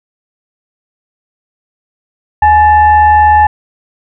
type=tone with frequency modulation; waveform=sine; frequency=845 Hz; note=G#5; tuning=30 cents sharp; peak=-3 dBFS; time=2.42-3.47 s; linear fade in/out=5 ms; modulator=924 Hz; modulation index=0.49; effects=none